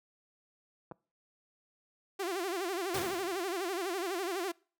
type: clicks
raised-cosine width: 1 ms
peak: -30 dBFS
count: 2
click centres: 0.913 / 0.919 s
type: tone with vibrato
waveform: sawtooth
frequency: 366.3 Hz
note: F#4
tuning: 17 cents flat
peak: -29 dBFS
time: 2.19-4.52 s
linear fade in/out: 10 ms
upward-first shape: sine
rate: 12 Hz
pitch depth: 150 cents each way
type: noise with exponential decay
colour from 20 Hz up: pink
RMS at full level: -33 dBFS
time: 2.94-3.5 s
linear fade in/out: 5 ms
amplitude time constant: 120 ms
effects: noise-tail reverb RT60 0.4 s tail -25 dB re dry + high-pass 100 Hz 12 dB/octave

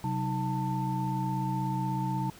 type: tone cluster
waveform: sine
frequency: 131.1 / 187.5 / 312.8 / 892 Hz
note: C3 / F#3 / D#4 / A5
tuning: +4 / +23 / +9 / +23 cents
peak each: -31 / -34 / -37 / -33 dBFS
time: 0.04-2.3 s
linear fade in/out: 2 ms
effects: pink hiss -52 dBFS RMS until 2.39 s

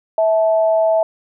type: tone pair together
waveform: sine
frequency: 651 / 871.1 Hz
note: E5 / A5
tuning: -22 / -18 cents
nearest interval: perfect fourth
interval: 504 cents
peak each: -12 / -22 dBFS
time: 0.18-1.03 s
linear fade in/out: 2 ms
effects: none

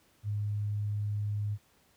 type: tone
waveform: sine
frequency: 103.83 Hz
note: G#2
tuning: in tune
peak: -29 dBFS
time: 0.23-1.58 s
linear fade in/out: 50 ms
effects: pink hiss -66 dBFS RMS until 1.96 s + high-pass 60 Hz 12 dB/octave

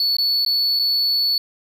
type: tone with dropouts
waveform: triangle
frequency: 4435 Hz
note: C#8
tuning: in tune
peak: -15 dBFS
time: 0-1.38 s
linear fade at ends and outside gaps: 2 ms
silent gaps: 0.168-0.184 / 0.45-0.462 / 0.791-0.795 s
effects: 9-bit

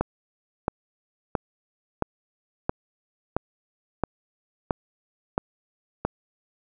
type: click train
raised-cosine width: 1 ms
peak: -8 dBFS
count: 10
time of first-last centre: 0.01-6.05 s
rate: 1.49 Hz
effects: none

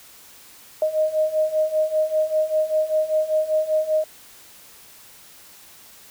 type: beating tone pair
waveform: sine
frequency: 619 / 624.1 Hz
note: D#5 / D#5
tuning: -9 / +5 cents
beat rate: 5.1 Hz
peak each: -23 / -20 dBFS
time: 0.82-4.04 s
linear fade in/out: 2 ms
effects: white hiss -47 dBFS RMS until 6.1 s

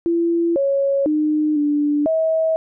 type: tone with pitch steps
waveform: sine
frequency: 338.1 / 553 / 304.5 / 293.4 / 643 Hz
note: E4 / C#5 / D#4 / D4 / E5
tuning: +44 / -4 / -37 / -2 / -43 cents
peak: -15 dBFS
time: 0.06-2.56 s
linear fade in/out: 0 ms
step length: 500 ms
effects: none

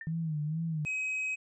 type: tone with exponential decay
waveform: sine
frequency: 1803 Hz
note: A6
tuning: 42 cents sharp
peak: -36 dBFS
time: 0.01-0.12 s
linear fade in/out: 2 ms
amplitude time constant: 23 ms
type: tone with vibrato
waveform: sine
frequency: 157.1 Hz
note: D#3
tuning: 17 cents sharp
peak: -30 dBFS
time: 0.07-0.85 s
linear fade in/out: 0 ms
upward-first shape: sine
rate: 2.2 Hz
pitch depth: 94 cents each way
type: tone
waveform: triangle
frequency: 2536 Hz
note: D#7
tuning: 32 cents sharp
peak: -29 dBFS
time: 0.85-1.36 s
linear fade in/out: 20 ms
effects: resampled to 24000 Hz

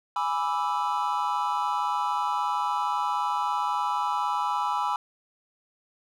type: chord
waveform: triangle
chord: E dominant seventh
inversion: first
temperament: equal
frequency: 830.6 / 987.8 / 1174.7 / 1318.5 Hz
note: G#5 / B5 / D6 / E6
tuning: 0 / 0 / 0 / 0 cents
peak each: -28 / -26 / -31 / -30 dBFS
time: 0.16-4.96 s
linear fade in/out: 2 ms
effects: none

